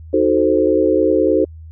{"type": "chord", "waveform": "sine", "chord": "D# diminished seventh", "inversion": "none", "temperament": "equal", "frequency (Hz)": [311.1, 370, 440, 523.3], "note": ["D#4", "F#4", "A4", "C5"], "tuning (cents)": [0, 0, 0, 0], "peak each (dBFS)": -17, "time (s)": [0.13, 1.45], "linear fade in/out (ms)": 10, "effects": ["added 80 Hz sine -33 dBFS peak until 1.71 s"]}